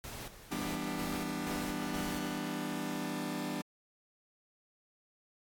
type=noise with tremolo; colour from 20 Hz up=pink; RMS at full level=-44 dBFS; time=0.04-2.38 s; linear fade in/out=0 ms; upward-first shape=square; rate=2.1 Hz; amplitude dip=70%
type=chord; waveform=sawtooth; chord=E minor seventh; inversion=none; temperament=just; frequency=164.81 / 197.78 / 247.2 / 296.7 Hz; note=E3 / G3 / B3 / D4; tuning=0 / +16 / +2 / +18 cents; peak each=-39 / -37 / -36 / -35 dBFS; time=0.51-3.62 s; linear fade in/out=10 ms
effects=AAC 64 kbps